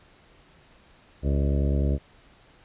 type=harmonic tone with a mistuned harmonic; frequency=69.9 Hz; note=C#2; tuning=15 cents sharp; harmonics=1 / 2 / 3 / 4 / 5 / 6 / 7 / 8 / 9; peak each=-22 / -28 / -32 / -34 / -36 / -38 / -39 / -40 / -41 dBFS; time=1.22-1.99 s; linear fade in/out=50 ms; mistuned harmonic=8; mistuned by=+45 cents; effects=pink hiss -56 dBFS RMS until 2.64 s + resampled to 8000 Hz